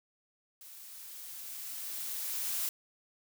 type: noise with level ramp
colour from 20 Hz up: blue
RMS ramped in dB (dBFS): -51 to -33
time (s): 0.61-2.69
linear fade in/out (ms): 2
effects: none